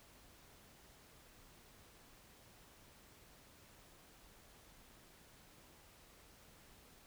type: silence
effects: pink hiss -63 dBFS RMS until 7.06 s